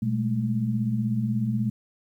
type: tone cluster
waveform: sine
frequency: 121.4 / 200.3 / 216.6 Hz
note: B2 / G3 / A3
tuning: -29 / +38 / -27 cents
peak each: -26 / -31 / -26 dBFS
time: 0.02-1.7 s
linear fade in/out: 5 ms
effects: 10-bit